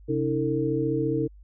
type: tone cluster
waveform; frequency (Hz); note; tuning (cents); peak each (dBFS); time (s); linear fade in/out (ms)
sine; 132.7 / 286.8 / 321.3 / 450.9; C3 / D4 / E4 / A4; +25 / -41 / -44 / +42; -29 / -31 / -27 / -27; 0.08-1.28; 20
effects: added 50 Hz sine -46 dBFS peak until 1.43 s